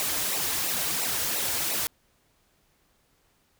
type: noise with flanger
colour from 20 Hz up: white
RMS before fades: -28 dBFS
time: 0-1.87 s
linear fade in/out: 0 ms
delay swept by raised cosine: 0.61 to 5.41 ms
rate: 2.9 Hz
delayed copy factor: -0.85
effects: pink hiss -67 dBFS RMS until 3.59 s